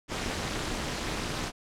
pink noise with amplitude modulation, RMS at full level -28 dBFS, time 0.08-1.52 s, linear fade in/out 50 ms, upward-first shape sine, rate 272 Hz, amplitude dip 100%, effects low-pass 7000 Hz 12 dB/octave

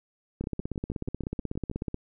two click trains, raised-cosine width 3 ms, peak -18 / -23 dBFS, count 26 / 9, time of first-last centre 0.41-1.944 / 0.44-1.714 s, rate 16.3 / 6.28 Hz, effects none

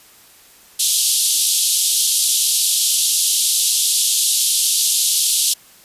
white band-pass noise, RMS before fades -17 dBFS, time 0.79-5.54 s, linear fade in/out 10 ms, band 3100 to 12000 Hz, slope 48 dB/octave, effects white hiss -47 dBFS RMS until 5.84 s + resampled to 32000 Hz

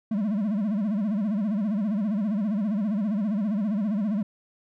triangle tone with vibrato, 207.7 Hz, G#3, in tune, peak -21 dBFS, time 0.11-4.23 s, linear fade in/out 5 ms, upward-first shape sine, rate 15 Hz, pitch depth 150 cents each way, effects none

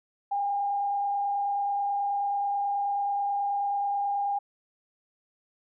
sine tone with frequency modulation, 806 Hz, G5, 48 cents sharp, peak -25 dBFS, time 0.31-4.39 s, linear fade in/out 10 ms, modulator 29.3 Hz, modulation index 0.39, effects none

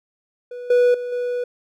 triangle tone with level steps, 490.1 Hz, B4, 13 cents flat, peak -28 / -10 / -23 / -19 dBFS, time 0.51-1.44 s, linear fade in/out 5 ms, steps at 0.7 / 0.94 / 1.12 s, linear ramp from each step 5 ms, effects none

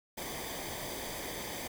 pink noise with comb filter, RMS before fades -40 dBFS, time 0.17-1.68 s, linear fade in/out 10 ms, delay 0.73 ms, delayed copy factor -0.65, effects none

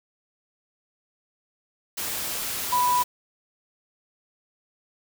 sine tone in noise, 987.8 Hz, B5, in tune, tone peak -19 dBFS, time 2.72-3.03 s, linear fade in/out 10 ms, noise white, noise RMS -30 dBFS, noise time 1.97-3.04 s, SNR +8 dB, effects none

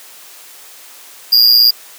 square tone with amplitude modulation, 4821 Hz, D8, 45 cents sharp, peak -3 dBFS, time 1.32-1.71 s, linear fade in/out 10 ms, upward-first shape sine, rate 118 Hz, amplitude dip 75%, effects white hiss -38 dBFS RMS until 1.98 s + high-pass 400 Hz 12 dB/octave

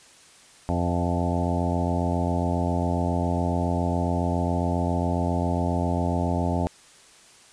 harmonic tone with a mistuned harmonic, 87.3 Hz, F2, in tune, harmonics 1 / 2 / 3 / 4 / 5 / 6 / 7 / 8 / 9 / 10, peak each -26 / -28 / -29 / -35 / -37 / -37 / -33 / -33 / -36 / -34 dBFS, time 0.69-6.67 s, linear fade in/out 0 ms, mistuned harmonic 8, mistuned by -19 cents, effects white hiss -52 dBFS RMS until 7.52 s + resampled to 22050 Hz

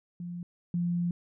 sine tone pair in turn, 174.61 / 173.84 Hz, F3 / F3, 0 / -8 cents, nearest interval unison, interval 8 cents, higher first, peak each -35 / -26 dBFS, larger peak second, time 0.2-0.43 / 0.74-1.11 s, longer second, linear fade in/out 2 ms, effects none

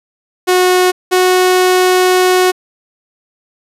sawtooth tone pair in turn, 365.1 / 367.2 Hz, F#4 / F#4, -23 / -13 cents, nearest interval unison, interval 10 cents, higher second, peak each -4 dBFS, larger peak neither, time 0.47-0.92 / 1.11-2.52 s, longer second, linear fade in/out 20 ms, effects resampled to 32000 Hz

